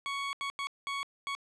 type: tone bursts at uneven times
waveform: 20% pulse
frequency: 1114 Hz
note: C#6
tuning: 8 cents sharp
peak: -28 dBFS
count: 5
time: 0.06-0.33 / 0.41-0.5 / 0.59-0.67 / 0.87-1.03 / 1.27-1.35 s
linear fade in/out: 0 ms
effects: low-pass 6000 Hz 12 dB/octave